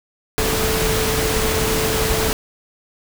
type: tone in noise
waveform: sine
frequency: 440 Hz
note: A4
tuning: in tune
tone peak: -22 dBFS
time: 0.38-2.33 s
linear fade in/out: 0 ms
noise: pink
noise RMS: -20 dBFS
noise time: 0.38-2.33 s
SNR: -5 dB
effects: none